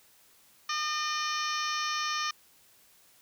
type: harmonic tone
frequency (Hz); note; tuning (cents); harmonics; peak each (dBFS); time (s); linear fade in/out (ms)
607; D#5; -43; 2 / 3 / 4 / 5 / 6 / 7 / 8 / 9 / 10; -32 / -37 / -39 / -40 / -42 / -42 / -46 / -38 / -41; 0.69-2.31; 5
effects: white hiss -61 dBFS RMS until 3.21 s